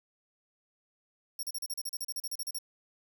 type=tone bursts; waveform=15% pulse; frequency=5560 Hz; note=F8; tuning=9 cents flat; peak=-28 dBFS; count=16; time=1.39-2.586 s; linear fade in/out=5 ms; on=41 ms; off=36 ms; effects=none